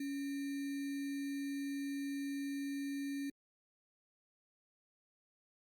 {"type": "tone with sample-and-hold", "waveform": "sine", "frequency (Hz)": 279.7, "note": "C#4", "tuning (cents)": 16, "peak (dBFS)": -37, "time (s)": [0, 3.3], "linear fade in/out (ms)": 5, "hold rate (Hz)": 2100, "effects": ["Opus 48 kbps"]}